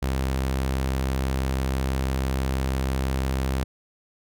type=tone; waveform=sawtooth; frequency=66.1 Hz; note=C2; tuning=18 cents sharp; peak=-19 dBFS; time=0.02-3.64 s; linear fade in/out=10 ms; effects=none